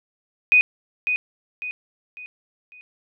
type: tone with echo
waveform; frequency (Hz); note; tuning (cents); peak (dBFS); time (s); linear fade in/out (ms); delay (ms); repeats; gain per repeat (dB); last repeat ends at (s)
sine; 2489; D#7; 0; -11; 0.52-0.61; 0; 550; 4; -8; 2.81
effects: none